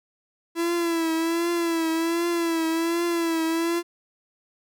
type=tone with vibrato; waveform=45% pulse; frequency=333.6 Hz; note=E4; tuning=21 cents sharp; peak=-22 dBFS; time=0.55-3.83 s; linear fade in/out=50 ms; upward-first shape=triangle; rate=1.3 Hz; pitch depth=61 cents each way; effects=none